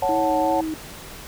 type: chord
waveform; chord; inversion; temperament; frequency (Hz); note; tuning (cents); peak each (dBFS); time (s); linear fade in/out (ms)
sine; F# minor; second; equal; 554.4 / 740 / 880; C#5 / F#5 / A5; 0 / 0 / 0; -23; 0.02-0.61; 5
type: tone with vibrato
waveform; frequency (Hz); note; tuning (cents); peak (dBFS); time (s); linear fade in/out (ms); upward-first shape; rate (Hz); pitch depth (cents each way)
sine; 318.8; D#4; +42; -24; 0.09-0.74; 0; triangle; 2.7; 37
effects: pink hiss -39 dBFS RMS until 1.27 s